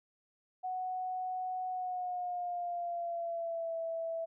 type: tone with pitch glide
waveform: sine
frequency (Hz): 740 to 659.3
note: F#5 to E5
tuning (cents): 0 to 0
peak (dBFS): -34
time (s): 0.63-4.26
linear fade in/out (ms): 20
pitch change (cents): -200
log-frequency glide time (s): 1.69-3.76
effects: none